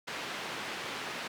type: band-pass noise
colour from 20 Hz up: white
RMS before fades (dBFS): -39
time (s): 0.07-1.28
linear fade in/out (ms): 10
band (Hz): 150 to 2800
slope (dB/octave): 12
effects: none